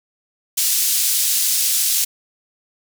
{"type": "band-pass noise", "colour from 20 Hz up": "white", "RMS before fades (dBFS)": -18, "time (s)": [0.57, 2.05], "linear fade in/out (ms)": 10, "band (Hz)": [4100, 15000], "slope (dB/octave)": 12, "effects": []}